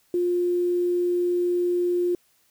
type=tone with quantisation; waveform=sine; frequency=353.4 Hz; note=F4; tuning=21 cents sharp; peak=-20 dBFS; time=0.14-2.15 s; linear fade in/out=2 ms; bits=8; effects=white hiss -64 dBFS RMS until 2.5 s